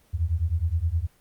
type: beating tone pair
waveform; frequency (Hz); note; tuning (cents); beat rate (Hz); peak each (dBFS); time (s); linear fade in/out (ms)
sine; 78.4 / 88; D#2 / F2; +14 / +14; 9.6; -25; 0.13-1.07; 20
effects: pink hiss -61 dBFS RMS until 1.2 s + Opus 24 kbps